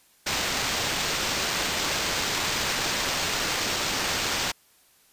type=noise with sample-and-hold; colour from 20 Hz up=white; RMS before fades=-27 dBFS; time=0.26-4.52 s; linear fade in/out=10 ms; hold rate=11025 Hz; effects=white hiss -60 dBFS RMS until 5.12 s + resampled to 32000 Hz